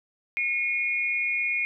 sine tone pair together, 2162 / 2445 Hz, C#7 / D#7, -44 / -31 cents, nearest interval major second, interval 213 cents, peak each -27 / -26 dBFS, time 0.37-1.65 s, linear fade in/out 0 ms, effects none

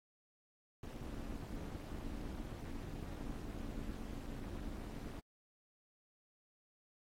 brown noise with amplitude modulation, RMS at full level -41 dBFS, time 0.83-5.2 s, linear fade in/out 2 ms, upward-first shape sine, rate 255 Hz, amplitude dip 90%, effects AAC 48 kbps

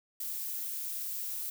violet noise, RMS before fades -37 dBFS, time 0.2-1.5 s, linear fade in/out 5 ms, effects none

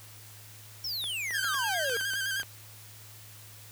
square exponential sweep, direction down, 5588 to 443.6 Hz, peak -32 dBFS, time 0.84-1.97 s, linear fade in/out 5 ms
clicks, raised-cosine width 0.3 ms, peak -26 dBFS, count 10, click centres 1.041 / 1.308 / 1.445 / 1.545 / 1.897 / 1.97 / 2.011 / 2.136 / 2.399 / 2.432 s
sawtooth tone with vibrato, 1581 Hz, G6, 14 cents sharp, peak -26 dBFS, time 1.33-2.43 s, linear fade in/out 20 ms, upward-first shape square, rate 9.7 Hz, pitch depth 41 cents each way
effects added 106 Hz sine -51 dBFS peak until 3.71 s + white hiss -51 dBFS RMS until 3.71 s

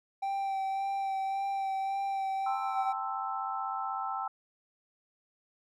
triangle tone with vibrato, 780 Hz, G5, 9 cents flat, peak -28 dBFS, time 0.22-2.93 s, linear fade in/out 10 ms, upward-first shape sine, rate 1.8 Hz, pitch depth 17 cents each way
sine chord, A minor seventh, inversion third, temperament equal, 784 / 880 / 1046.5 / 1318.5 Hz, G5 / A5 / C6 / E6, 0 / 0 / 0 / 0 cents, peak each -36 / -39 / -41 / -36 dBFS, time 2.46-4.28 s, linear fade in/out 5 ms
effects none

